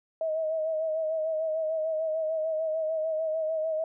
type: tone with vibrato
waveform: sine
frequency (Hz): 635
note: D#5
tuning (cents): +35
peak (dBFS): -26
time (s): 0.21-3.84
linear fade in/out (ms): 2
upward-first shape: sine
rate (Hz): 6.7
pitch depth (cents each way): 41
effects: none